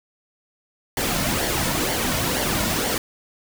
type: noise with flanger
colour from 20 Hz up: pink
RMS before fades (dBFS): -23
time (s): 0.97-2.98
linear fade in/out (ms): 2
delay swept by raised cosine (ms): 0.77 to 2.57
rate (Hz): 2.1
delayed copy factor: -0.55
effects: none